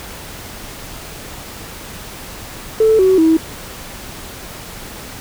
sine tone with pitch steps, 440 / 376.5 / 322.1 Hz, A4 / F#4 / E4, 0 / +30 / -40 cents, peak -7 dBFS, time 2.8-3.37 s, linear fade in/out 5 ms, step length 190 ms, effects tanh soft clip ceiling -3 dBFS + pink hiss -32 dBFS RMS until 5.2 s

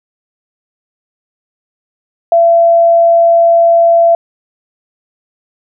sine tone, 675 Hz, E5, 41 cents sharp, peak -4 dBFS, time 2.32-4.15 s, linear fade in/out 2 ms, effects none

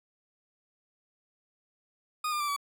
40% pulse tone with pitch steps, 1233 / 1202.1 / 1171.9 / 1142.5 Hz, D#6 / D6 / D6 / D6, -16 / +40 / -4 / -48 cents, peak -28 dBFS, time 2.24-2.564 s, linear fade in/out 5 ms, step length 81 ms, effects none

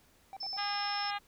triangle tone bursts, 778 Hz, G5, 13 cents flat, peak -39 dBFS, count 3, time 0.33-0.566 s, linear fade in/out 0 ms, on 36 ms, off 64 ms
sine tone, 5274 Hz, E8, in tune, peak -36 dBFS, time 0.4-1.11 s, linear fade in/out 10 ms
harmonic tone, 407.2 Hz, G#4, 34 cents flat, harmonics 2 / 3 / 4 / 5 / 6 / 7 / 8 / 9 / 10, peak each -36 / -40 / -42 / -44 / -46 / -47 / -48 / -49 / -50 dBFS, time 0.57-1.19 s, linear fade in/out 20 ms
effects pink hiss -65 dBFS RMS until 1.27 s

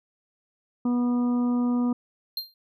harmonic tone, 243.9 Hz, B3, 21 cents flat, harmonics 1 / 2 / 3 / 4 / 5, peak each -21 / -37 / -41 / -40 / -41 dBFS, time 0.85-1.93 s, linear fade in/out 5 ms
square tone with exponential decay, 4186 Hz, C8, in tune, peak -25 dBFS, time 2.37-2.54 s, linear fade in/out 2 ms, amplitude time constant 36 ms
effects none

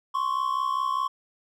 triangle tone pair together, 1049 / 1114 Hz, C6 / C#6, +4 / +8 cents, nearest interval minor second, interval 104 cents, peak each -25 dBFS, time 0.14-1.08 s, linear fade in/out 10 ms, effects none

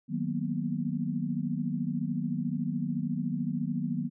sine chord, B major seventh, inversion first, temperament equal, 155.56 / 185 / 233.1 / 246.9 Hz, D#3 / F#3 / A#3 / B3, 0 / 0 / 0 / 0 cents, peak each -34 dBFS, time 0.08-4.1 s, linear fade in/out 50 ms, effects none

